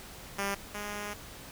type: tone pair in turn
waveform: 5% pulse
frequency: 198.8 / 206.6 Hz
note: G3 / G#3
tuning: +25 / -9 cents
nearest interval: minor second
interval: 66 cents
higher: second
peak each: -19 / -25 dBFS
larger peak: first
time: 0.38-0.55 / 0.74-1.14 s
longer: second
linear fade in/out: 10 ms
effects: pink hiss -47 dBFS RMS until 1.51 s